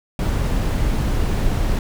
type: noise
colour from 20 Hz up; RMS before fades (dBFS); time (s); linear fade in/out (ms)
brown; -19; 0.19-1.79; 2
effects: none